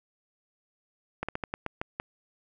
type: slowing click train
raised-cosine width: 0.5 ms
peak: -16 dBFS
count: 8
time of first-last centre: 1.23-1.999 s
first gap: 56 ms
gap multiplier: 1.22
effects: none